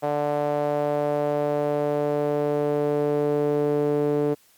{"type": "tone with band-pass filter sweep", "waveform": "sawtooth", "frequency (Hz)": 146.83, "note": "D3", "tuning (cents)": 0, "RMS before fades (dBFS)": -23, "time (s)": [0.02, 4.35], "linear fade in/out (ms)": 20, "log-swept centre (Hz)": [650, 410], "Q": 3.2, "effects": ["white hiss -58 dBFS RMS until 4.57 s", "MP3 96 kbps"]}